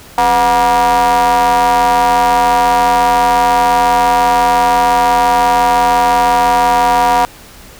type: ring-modulated tone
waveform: square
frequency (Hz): 114.3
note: A#2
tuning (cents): -34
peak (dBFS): -6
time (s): 0.18-7.25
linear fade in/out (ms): 0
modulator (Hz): 843
effects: pink hiss -37 dBFS RMS until 7.79 s

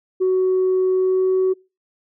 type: tone with pitch glide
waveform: sine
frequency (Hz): 372.7 to 375.1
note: F#4 to F#4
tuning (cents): +13 to +24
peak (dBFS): -13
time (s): 0.2-1.54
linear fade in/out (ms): 20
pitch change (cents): +11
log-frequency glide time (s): 0.91-1.35
effects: noise-tail reverb RT60 0.3 s tail -26 dB re dry + tanh soft clip ceiling -12 dBFS

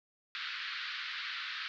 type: band-pass noise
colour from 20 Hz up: pink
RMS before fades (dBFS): -40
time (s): 0.35-1.68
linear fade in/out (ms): 0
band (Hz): 1300 to 4500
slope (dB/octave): 48
effects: none

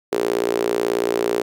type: tone with high-pass filter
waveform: sawtooth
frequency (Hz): 58.3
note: A#1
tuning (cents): +1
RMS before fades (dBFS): -21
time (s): 0.12-1.42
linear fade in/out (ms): 5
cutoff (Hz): 400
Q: 5.3
effects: none

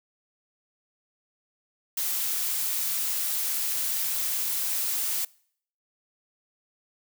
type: noise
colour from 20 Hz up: blue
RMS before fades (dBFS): -28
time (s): 1.97-5.25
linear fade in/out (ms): 5
effects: noise-tail reverb RT60 0.6 s tail -24 dB re dry

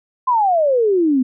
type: exponential sweep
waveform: sine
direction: down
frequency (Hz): 1046.5 to 246.9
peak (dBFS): -12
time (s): 0.27-1.23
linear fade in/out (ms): 10
effects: none

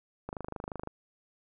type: click train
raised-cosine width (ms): 1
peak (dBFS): -23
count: 16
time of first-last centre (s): 0.29-0.874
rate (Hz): 25.7
effects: none

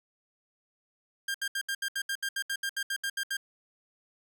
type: tone bursts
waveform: sawtooth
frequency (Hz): 1600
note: G6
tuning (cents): +35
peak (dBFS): -26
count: 16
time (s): 1.28-3.369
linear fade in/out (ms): 5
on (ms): 64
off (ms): 71
effects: none

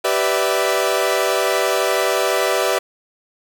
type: chord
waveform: sawtooth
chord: E minor seventh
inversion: first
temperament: equal with one note detuned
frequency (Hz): 387.7 / 493.9 / 587.3 / 659.3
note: G4 / B4 / D5 / E5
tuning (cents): -19 / 0 / 0 / 0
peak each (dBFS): -18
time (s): 0.04-2.79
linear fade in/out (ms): 10
effects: 8-bit

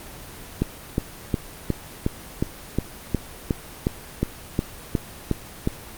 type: click train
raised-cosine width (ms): 3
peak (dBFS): -7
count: 15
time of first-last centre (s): 0.62-5.674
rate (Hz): 2.77
effects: pink hiss -40 dBFS RMS until 5.97 s + Opus 24 kbps

